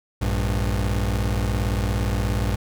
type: tone pair together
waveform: 30% pulse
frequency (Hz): 58.35 / 99.5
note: A#1 / G2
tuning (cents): +2 / +26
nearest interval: major sixth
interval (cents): 924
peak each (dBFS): -20 / -22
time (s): 0.21-2.56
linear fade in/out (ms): 10
effects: none